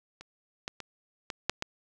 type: clicks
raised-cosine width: 0.2 ms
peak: -28 / -17 / -22 / -17 / -8 / -14 dBFS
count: 6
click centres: 0.21 / 0.679 / 0.803 / 1.302 / 1.496 / 1.624 s
effects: none